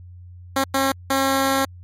10% pulse tone bursts at uneven times, 270 Hz, C#4, 45 cents flat, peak -9 dBFS, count 3, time 0.56-0.64 / 0.74-0.92 / 1.1-1.65 s, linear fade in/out 5 ms, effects added 89 Hz sine -38 dBFS peak until 1.83 s + MP3 64 kbps

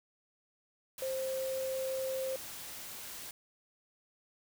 sine tone in noise, 527 Hz, C5, 12 cents sharp, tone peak -33 dBFS, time 1.02-2.36 s, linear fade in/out 2 ms, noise white, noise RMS -45 dBFS, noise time 0.98-3.31 s, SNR +9 dB, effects none

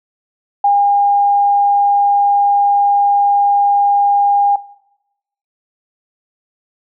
sine tone, 809 Hz, G#5, 46 cents flat, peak -8 dBFS, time 0.64-4.56 s, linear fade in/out 5 ms, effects noise-tail reverb RT60 0.9 s tail -20 dB re dry

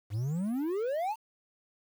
triangle exponential sweep, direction up, 96.9 to 930 Hz, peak -27 dBFS, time 0.1-1.16 s, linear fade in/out 50 ms, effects 9-bit

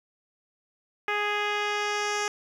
10% pulse tone with low-pass filter sweep, 414.9 Hz, G#4, 2 cents flat, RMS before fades -28 dBFS, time 1.08-2.28 s, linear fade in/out 2 ms, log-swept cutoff 2400 to 6600 Hz, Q 1.6, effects 9-bit

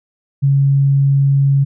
sine tone, 138.59 Hz, C#3, in tune, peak -9 dBFS, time 0.42-1.65 s, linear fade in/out 20 ms, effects none

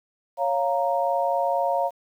sine chord, Bb minor, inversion first, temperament equal, 554.4 / 698.5 / 932.3 Hz, Db5 / F5 / Bb5, 0 / 0 / 0 cents, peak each -25 / -24 / -26 dBFS, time 0.37-1.91 s, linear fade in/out 50 ms, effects 9-bit

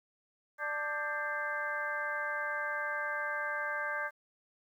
harmonic tone with a mistuned harmonic, 295.2 Hz, D4, 9 cents sharp, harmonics 2 / 3 / 4 / 5 / 6 / 7, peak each -41 / -43 / -40 / -35 / -46 / -44 dBFS, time 0.58-4.11 s, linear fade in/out 50 ms, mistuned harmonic 5, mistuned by +120 cents, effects 11-bit

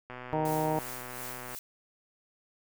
click train, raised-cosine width 0.5 ms, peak -27 dBFS, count 182, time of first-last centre 0.1-1.548 s, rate 125 Hz
harmonic tone, 155.56 Hz, D#3, in tune, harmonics 1 / 2 / 3 / 4 / 5 / 6, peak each -34 / -34 / -34 / -34 / -34 / -34 dBFS, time 0.33-0.79 s, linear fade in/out 0 ms
blue noise with tremolo, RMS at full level -41 dBFS, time 0.45-1.59 s, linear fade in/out 2 ms, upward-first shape sine, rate 2.8 Hz, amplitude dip 55%
effects none

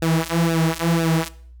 sawtooth tone with flanger, 164.81 Hz, E3, in tune, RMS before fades -20 dBFS, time 0.02-1.29 s, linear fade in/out 5 ms, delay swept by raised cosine 0.93 to 6.13 ms, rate 2 Hz, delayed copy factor -0.95, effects noise-tail reverb RT60 0.5 s tail -18 dB re dry + added 60 Hz sine -40 dBFS peak until 1.6 s

